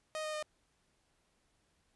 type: tone with pitch steps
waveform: sawtooth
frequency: 622.3 / 616.2 / 610.2 Hz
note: D#5 / D#5 / D#5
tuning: 0 / -17 / -34 cents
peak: -33 dBFS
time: 0.15-0.426 s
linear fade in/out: 0 ms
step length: 92 ms
effects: pink hiss -75 dBFS RMS until 1.95 s + resampled to 24000 Hz